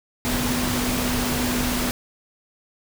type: tone in noise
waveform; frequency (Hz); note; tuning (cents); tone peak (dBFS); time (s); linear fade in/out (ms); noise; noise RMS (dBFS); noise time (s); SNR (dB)
sine; 246.9; B3; 0; -25; 0.25-1.91; 0; pink; -25; 0.25-1.91; -3
effects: none